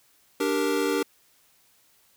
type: chord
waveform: square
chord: G minor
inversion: second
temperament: equal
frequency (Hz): 293.7 / 392 / 466.2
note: D4 / G4 / Bb4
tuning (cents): 0 / 0 / 0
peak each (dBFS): -28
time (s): 0.4-1.03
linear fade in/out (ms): 5
effects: white hiss -62 dBFS RMS until 2.16 s